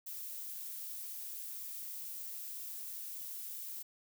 violet noise, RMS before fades -44 dBFS, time 0.06-3.83 s, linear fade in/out 10 ms, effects none

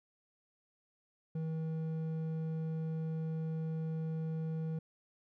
sine tone with hard clipping, 160.1 Hz, D#3, 50 cents sharp, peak -36 dBFS, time 1.35-4.79 s, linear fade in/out 5 ms, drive 6 dB, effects none

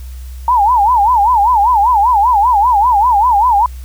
sine tone with vibrato, 899 Hz, A5, 37 cents sharp, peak -7 dBFS, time 0.48-3.66 s, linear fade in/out 2 ms, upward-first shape sine, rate 5.1 Hz, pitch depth 210 cents each way, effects added 63 Hz sine -25 dBFS peak until 3.84 s + white hiss -44 dBFS RMS until 3.84 s

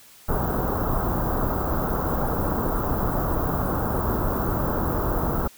pink band-stop noise, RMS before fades -24 dBFS, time 0.28-5.48 s, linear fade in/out 10 ms, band 1400 to 15000 Hz, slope 48 dB/octave, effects white hiss -50 dBFS RMS until 5.57 s

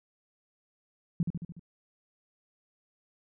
sine tone with echo, 169.8 Hz, F3, 48 cents flat, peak -23 dBFS, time 1.2-1.23 s, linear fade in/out 2 ms, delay 73 ms, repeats 5, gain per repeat -4 dB, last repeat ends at 1.595 s, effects none

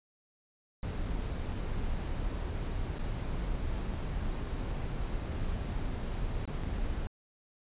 brown noise with dropouts, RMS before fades -34 dBFS, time 0.83-7.07 s, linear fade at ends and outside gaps 0 ms, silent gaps 2.984-2.992 / 3.933-3.937 / 6.454-6.477 / 6.63-6.635 s, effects resampled to 8000 Hz

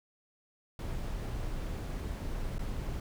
brown noise with dropouts, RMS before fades -36 dBFS, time 0.79-3 s, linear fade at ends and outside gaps 2 ms, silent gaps 2.583-2.592 s, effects none

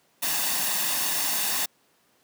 white noise with comb filter, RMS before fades -26 dBFS, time 0.22-1.66 s, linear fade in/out 10 ms, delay 1.1 ms, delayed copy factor +0.55, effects pink hiss -64 dBFS RMS until 2.23 s + high-pass 200 Hz 12 dB/octave

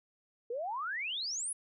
sine exponential sweep, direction up, 450 to 10650 Hz, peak -34 dBFS, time 0.5-1.53 s, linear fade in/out 5 ms, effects none

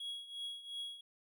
triangle tone with tremolo, 3322 Hz, G#7, in tune, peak -37 dBFS, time 0-1.01 s, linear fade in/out 5 ms, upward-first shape triangle, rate 2.8 Hz, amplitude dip 80%, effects none

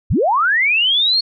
sine linear sweep, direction up, 38.73 to 4384 Hz, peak -12 dBFS, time 0.1-1.21 s, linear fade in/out 10 ms, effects none

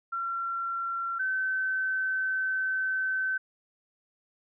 sine tone pair in turn, 1365 / 1532.2 Hz, F6 / G6, -40 / -40 cents, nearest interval major second, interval 200 cents, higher second, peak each -29 / -26 dBFS, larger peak second, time 0.12-1.19 / 1.19-3.38 s, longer second, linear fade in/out 10 ms, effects none

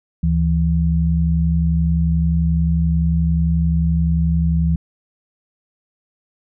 sine tone pair together, 73.42 / 164.82 Hz, D2 / E3, 0 / 0 cents, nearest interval octave + major second, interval 1400 cents, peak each -17 / -16 dBFS, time 0.23-4.76 s, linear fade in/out 5 ms, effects none

